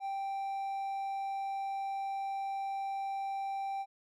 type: tone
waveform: triangle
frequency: 784 Hz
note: G5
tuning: in tune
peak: -32 dBFS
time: 0-3.86 s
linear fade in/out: 50 ms
effects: none